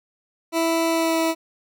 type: tone with pitch glide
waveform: 20% pulse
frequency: 329.6 to 326 Hz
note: E4 to E4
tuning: 0 to -19 cents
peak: -14 dBFS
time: 0.52-1.35 s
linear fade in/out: 50 ms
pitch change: -19 cents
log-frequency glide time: 0.89-1.18 s
effects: none